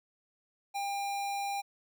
square tone, 800 Hz, G5, 35 cents sharp, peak -33 dBFS, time 0.74-1.62 s, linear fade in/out 20 ms, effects none

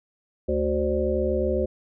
harmonic tone with a mistuned harmonic, 74 Hz, D2, 14 cents sharp, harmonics 1 / 3 / 5 / 7 / 8, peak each -28 / -30 / -26 / -26 / -30 dBFS, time 0.48-1.66 s, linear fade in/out 10 ms, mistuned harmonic 7, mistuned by +20 cents, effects none

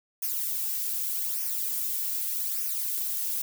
violet noise with flanger, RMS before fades -30 dBFS, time 0.22-3.42 s, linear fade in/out 5 ms, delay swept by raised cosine 0.25 to 2.45 ms, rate 0.83 Hz, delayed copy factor -0.65, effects none

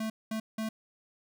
square tone bursts at uneven times, 220 Hz, A3, in tune, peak -32 dBFS, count 3, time 0-0.1 / 0.31-0.4 / 0.58-0.69 s, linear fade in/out 5 ms, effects none

